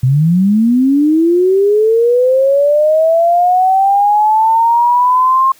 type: linear sweep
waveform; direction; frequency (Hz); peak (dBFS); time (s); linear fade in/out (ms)
sine; up; 122.5 to 1072; -7; 0.03-5.52; 5
effects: white hiss -46 dBFS RMS until 5.59 s